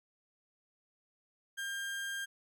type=tone; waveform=35% pulse; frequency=1600 Hz; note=G6; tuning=35 cents sharp; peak=-35 dBFS; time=1.57-2.26 s; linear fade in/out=20 ms; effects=none